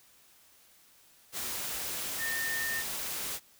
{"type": "tone in noise", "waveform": "sine", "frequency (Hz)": 1818, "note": "A#6", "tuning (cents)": -44, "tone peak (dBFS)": -32, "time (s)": [2.18, 2.84], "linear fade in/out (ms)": 50, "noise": "white", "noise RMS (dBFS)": -36, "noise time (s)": [1.32, 3.4], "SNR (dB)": 1, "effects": ["white hiss -61 dBFS RMS until 3.59 s"]}